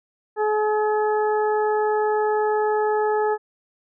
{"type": "harmonic tone", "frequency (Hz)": 425.9, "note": "G#4", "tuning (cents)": 44, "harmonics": [1, 2, 3, 4], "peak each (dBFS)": [-20, -23, -32, -33], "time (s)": [0.36, 3.38], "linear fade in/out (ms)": 50, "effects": []}